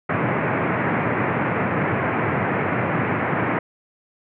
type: band-pass noise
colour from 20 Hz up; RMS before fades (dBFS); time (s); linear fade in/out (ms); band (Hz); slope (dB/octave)
pink; -22; 0.09-3.59; 5; 100 to 2300; 48
effects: none